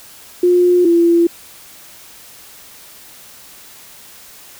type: tone pair in turn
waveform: sine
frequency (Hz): 356 / 339.9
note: F4 / F4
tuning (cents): +33 / -47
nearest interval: minor second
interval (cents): 80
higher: first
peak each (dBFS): -8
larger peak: neither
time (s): 0.43-0.85 / 0.85-1.27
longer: neither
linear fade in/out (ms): 5
effects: white hiss -40 dBFS RMS until 4.59 s